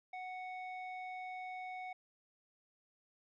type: tone with low-pass filter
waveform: square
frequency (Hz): 740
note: F#5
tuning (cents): 0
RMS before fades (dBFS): -45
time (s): 0.13-1.93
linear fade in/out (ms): 5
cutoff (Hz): 2100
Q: 2
effects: none